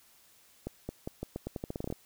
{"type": "accelerating click train", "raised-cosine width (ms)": 2, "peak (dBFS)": -22, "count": 15, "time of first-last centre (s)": [0.67, 1.925], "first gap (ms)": 220, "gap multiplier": 0.84, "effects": ["white hiss -62 dBFS RMS until 2.05 s"]}